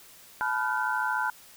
sine tone cluster, 861 / 993 / 1410 / 1523 Hz, A5 / B5 / F6 / F#6, -38 / +9 / +16 / +50 cents, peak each -31 dBFS, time 0.41-1.3 s, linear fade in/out 0 ms, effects white hiss -52 dBFS RMS until 1.56 s

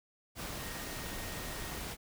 sine tone in noise, 1864.7 Hz, A#6, in tune, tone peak -51 dBFS, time 0.55-1.83 s, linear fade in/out 50 ms, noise pink, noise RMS -41 dBFS, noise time 0.35-1.97 s, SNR -13 dB, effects none

